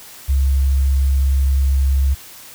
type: tone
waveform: sine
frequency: 67.8 Hz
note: C#2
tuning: 38 cents flat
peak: -12 dBFS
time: 0.28-2.15 s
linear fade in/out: 20 ms
effects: white hiss -39 dBFS RMS until 2.54 s